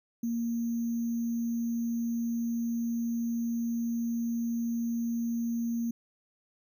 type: tone with sample-and-hold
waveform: sine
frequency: 233.1 Hz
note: A#3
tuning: in tune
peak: -28 dBFS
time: 0.23-5.91 s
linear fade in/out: 5 ms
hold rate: 6300 Hz
effects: none